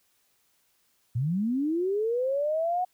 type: linear sweep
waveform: sine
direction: up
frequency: 109.9 to 740 Hz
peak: -24 dBFS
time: 1.15-2.85 s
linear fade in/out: 10 ms
effects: white hiss -69 dBFS RMS until 2.93 s